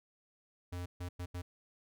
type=tone bursts at uneven times; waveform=square; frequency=88.7 Hz; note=F2; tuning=27 cents sharp; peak=-39 dBFS; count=4; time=0.72-0.86 / 1-1.09 / 1.19-1.26 / 1.34-1.42 s; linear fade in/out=10 ms; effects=none